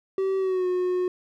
triangle tone with pitch glide, 384.2 to 363.1 Hz, G4 to F#4, -35 to -33 cents, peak -20 dBFS, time 0.18-1.08 s, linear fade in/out 2 ms, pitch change -98 cents, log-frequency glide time 0.38-0.67 s, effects none

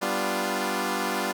10% pulse chord, G dominant seventh, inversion none, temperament equal, 196 / 246.9 / 293.7 / 349.2 Hz, G3 / B3 / D4 / F4, 0 / 0 / 0 / 0 cents, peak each -22 / -23 / -25 / -22 dBFS, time 0.01-1.33 s, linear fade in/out 20 ms, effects none

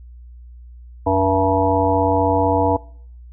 harmonic tone with a mistuned harmonic, 95.9 Hz, G2, 37 cents flat, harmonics 1 / 3 / 5 / 7 / 9 / 10, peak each -22 / -21 / -21 / -21 / -22 / -22 dBFS, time 1.06-2.77 s, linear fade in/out 10 ms, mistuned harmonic 1, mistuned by -77 cents, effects noise-tail reverb RT60 0.6 s tail -23 dB re dry + added 60 Hz sine -37 dBFS peak until 3.32 s

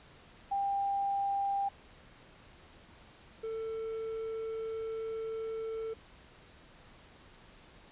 sine / triangle tone pair in turn, 795 / 446.2 Hz, G5 / A4, +24 / +24 cents, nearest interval minor seventh, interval 1000 cents, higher first, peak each -29 / -33 dBFS, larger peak first, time 0.51-1.69 / 3.43-5.94 s, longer second, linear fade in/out 10 ms, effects pink hiss -57 dBFS RMS until 7.91 s + resampled to 8000 Hz

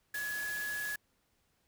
sine tone in noise, 1689 Hz, G#6, 29 cents sharp, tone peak -35 dBFS, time 0.14-0.96 s, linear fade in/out 5 ms, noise white, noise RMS -44 dBFS, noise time 0.14-0.96 s, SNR +6 dB, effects pink hiss -75 dBFS RMS until 1.67 s

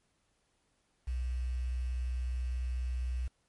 sine tone with quantisation, 62.3 Hz, B1, 16 cents sharp, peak -31 dBFS, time 1.07-3.28 s, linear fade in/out 10 ms, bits 9, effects pink hiss -75 dBFS RMS until 3.48 s + MP3 48 kbps

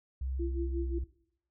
sine tone with pitch glide, 65.41 to 63.58 Hz, C2 to C2, 0 to -49 cents, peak -32 dBFS, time 0.21-1.04 s, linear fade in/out 5 ms, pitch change -49 cents, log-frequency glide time 0.82-0.91 s
sine tone with tremolo, 339.3 Hz, F4, 50 cents flat, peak -32 dBFS, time 0.39-0.99 s, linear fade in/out 10 ms, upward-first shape sine, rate 5.6 Hz, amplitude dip 90%
effects noise-tail reverb RT60 0.7 s tail -19 dB re dry

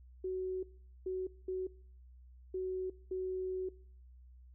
sine tone bursts at uneven times, 372.6 Hz, F#4, 12 cents sharp, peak -34 dBFS, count 5, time 0.24-0.63 / 1.06-1.27 / 1.48-1.67 / 2.54-2.9 / 3.11-3.69 s, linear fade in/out 5 ms, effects noise-tail reverb RT60 0.5 s tail -22 dB re dry + added 62 Hz sine -54 dBFS peak until 4.54 s

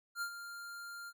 square tone with ADSR envelope, 1396.9 Hz, F6, in tune, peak -35 dBFS, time 0.15-1.13 s, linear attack 66 ms, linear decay 80 ms, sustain -10 dB, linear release 49 ms, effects none

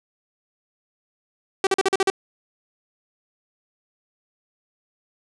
sawtooth tone bursts, 385.6 Hz, G4, 28 cents flat, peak -12 dBFS, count 7, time 1.64-2.101 s, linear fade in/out 2 ms, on 29 ms, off 43 ms, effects resampled to 22050 Hz + 9-bit

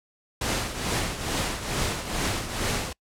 pink noise with tremolo, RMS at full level -25 dBFS, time 0.41-2.93 s, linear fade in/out 5 ms, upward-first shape triangle, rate 2.3 Hz, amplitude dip 70%, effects noise-tail reverb RT60 0.1 s tail -26 dB re dry + low-pass 10000 Hz 12 dB/octave

